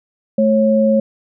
sine tone pair together, 217.1 / 547.1 Hz, A3 / C#5, -23 / -23 cents, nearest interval octave + major third, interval 1600 cents, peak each -13 dBFS, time 0.38-1 s, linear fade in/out 5 ms, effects none

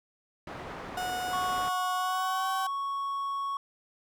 white low-pass noise, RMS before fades -41 dBFS, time 0.47-1.69 s, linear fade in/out 2 ms, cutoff 1200 Hz, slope 12 dB/octave
35% pulse tone with pitch glide, 731 to 766.5 Hz, F#5 to G5, -21 to -39 cents, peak -29 dBFS, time 0.97-2.67 s, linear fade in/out 5 ms, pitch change +82 cents, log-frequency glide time 1.95-2.49 s
triangle tone, 1108.7 Hz, C#6, in tune, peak -28 dBFS, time 1.33-3.57 s, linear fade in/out 2 ms
effects none

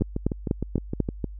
two click trains, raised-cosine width 3 ms, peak -9 / -14 dBFS, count 5 / 9, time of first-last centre 0.02-1.003 / 0.01-1.243 s, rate 4.07 / 6.49 Hz, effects added 50 Hz sine -36 dBFS peak until 1.39 s

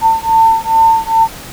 sine beating tone pair, 898 / 900.4 Hz, A5 / A5, +35 / +40 cents, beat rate 2.4 Hz, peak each -10 dBFS, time 0.01-1.28 s, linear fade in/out 50 ms, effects pink hiss -30 dBFS RMS until 1.52 s

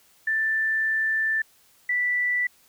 sine tone pair in turn, 1769 / 1969.6 Hz, A6 / B6, +9 / -5 cents, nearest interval major second, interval 186 cents, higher second, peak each -21 dBFS, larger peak neither, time 0.27-1.42 / 1.89-2.47 s, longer first, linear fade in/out 5 ms, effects white hiss -59 dBFS RMS until 2.68 s

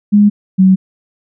sine tone pair in turn, 206.3 / 188.65 Hz, G#3 / F#3, -11 / +34 cents, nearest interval major second, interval 155 cents, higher first, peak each -4 dBFS, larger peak neither, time 0.12-0.3 / 0.58-0.76 s, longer neither, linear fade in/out 20 ms, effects none

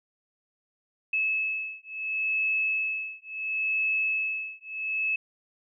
sine beating tone pair, 2596 / 2596.72 Hz, E7 / E7, -27 / -27 cents, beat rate 0.72 Hz, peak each -29 dBFS, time 1.13-5.16 s, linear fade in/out 5 ms, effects none

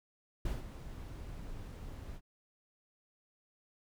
brown noise with ADSR envelope, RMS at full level -34 dBFS, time 0.45-2.21 s, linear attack 5 ms, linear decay 170 ms, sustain -11 dB, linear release 60 ms, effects none

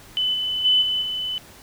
sine tone with level steps, 3010 Hz, F#7, 29 cents sharp, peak -19 / -22 / -14 / -20 / -24 dBFS, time 0.17-1.38 s, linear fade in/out 0 ms, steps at 0.33 / 0.64 / 0.81 / 1.01 s, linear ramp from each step 20 ms, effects pink hiss -46 dBFS RMS until 1.62 s

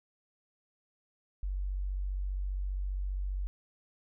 sine tone, 47.5 Hz, F#1, 46 cents sharp, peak -31 dBFS, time 1.43-3.47 s, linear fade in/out 0 ms, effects none

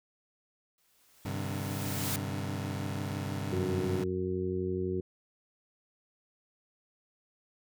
white noise with exponential growth, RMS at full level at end -33 dBFS, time 0.78-2.16 s, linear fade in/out 2 ms, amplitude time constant 300 ms
25% pulse chord, G suspended fourth, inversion none, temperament equal with one note detuned, 98 / 130.81 / 150.09 Hz, G2 / C3 / D3, 0 / 0 / +38 cents, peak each -32 / -35 / -36 dBFS, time 1.25-4.04 s, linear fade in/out 5 ms
harmonic tone, 92 Hz, F#2, 9 cents flat, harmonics 1 / 2 / 3 / 4 / 5, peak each -37 / -37 / -41 / -32 / -42 dBFS, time 3.52-5.01 s, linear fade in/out 10 ms
effects none

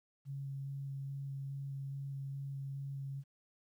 sine tone with vibrato, 137.8 Hz, C#3, 10 cents flat, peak -39 dBFS, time 0.25-3.24 s, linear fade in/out 50 ms, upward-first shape square, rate 2.4 Hz, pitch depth 8 cents each way, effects 12-bit

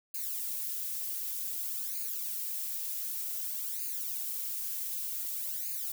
violet noise with flanger, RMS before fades -36 dBFS, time 0.14-5.92 s, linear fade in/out 5 ms, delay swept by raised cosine 0.44 to 3.84 ms, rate 0.54 Hz, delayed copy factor +0.95, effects none

